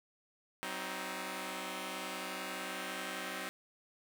5% pulse chord, C diminished, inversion second, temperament just, 188.37 / 261.6 / 314 Hz, Gb3 / C4 / Eb4, +31 / 0 / +16 cents, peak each -32 dBFS, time 0.63-3.49 s, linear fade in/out 0 ms, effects none

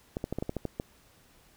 clicks, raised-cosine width 2 ms, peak -18 dBFS, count 9, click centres 0.169 / 0.241 / 0.326 / 0.386 / 0.425 / 0.494 / 0.567 / 0.653 / 0.799 s, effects pink hiss -61 dBFS RMS until 1.56 s

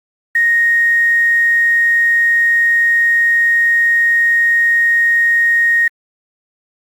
sine tone with quantisation, 1864.7 Hz, A#6, in tune, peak -9 dBFS, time 0.35-5.88 s, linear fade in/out 5 ms, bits 6, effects Opus 48 kbps

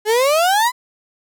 35% pulse exponential sweep, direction up, 415.3 to 1023 Hz, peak -11 dBFS, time 0.05-0.72 s, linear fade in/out 50 ms, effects none

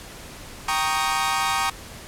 sawtooth chord, Eb dominant seventh, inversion first, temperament equal, 784 / 932.3 / 1108.7 / 1244.5 Hz, G5 / Bb5 / Db6 / Eb6, 0 / 0 / 0 / 0 cents, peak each -23 dBFS, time 0.68-1.7 s, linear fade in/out 5 ms, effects pink hiss -40 dBFS RMS until 2.07 s + low-pass 12000 Hz 12 dB/octave

